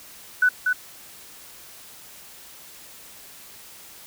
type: tone with echo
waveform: sine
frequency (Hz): 1492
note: F#6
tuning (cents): +14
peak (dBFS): -14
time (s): 0.42-0.49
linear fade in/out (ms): 5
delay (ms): 240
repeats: 1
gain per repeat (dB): -4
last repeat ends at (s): 0.73
effects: white hiss -45 dBFS RMS until 4.06 s